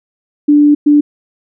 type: tone bursts at uneven times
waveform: sine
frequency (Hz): 293.7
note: D4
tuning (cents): 0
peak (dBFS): -4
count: 2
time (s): 0.48-0.75 / 0.86-1.01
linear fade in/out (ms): 10
effects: none